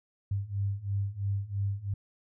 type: beating tone pair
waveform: sine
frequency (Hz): 98 / 101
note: G2 / G#2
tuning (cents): 0 / -48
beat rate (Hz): 3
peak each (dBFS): -33 / -31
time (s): 0.31-1.94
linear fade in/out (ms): 5
effects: none